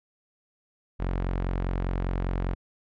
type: tone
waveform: sawtooth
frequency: 45 Hz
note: F#1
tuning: 47 cents flat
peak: -22 dBFS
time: 0.99-2.55 s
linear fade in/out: 20 ms
effects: low-pass 2000 Hz 12 dB/octave